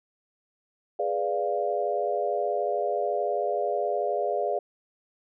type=chord; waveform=sine; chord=G# diminished seventh; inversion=none; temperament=equal; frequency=415.3 / 493.9 / 587.3 / 698.5 Hz; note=G#4 / B4 / D5 / F5; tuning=0 / 0 / 0 / 0 cents; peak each=-30 / -32 / -29 / -29 dBFS; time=0.99-4.59 s; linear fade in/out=5 ms; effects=none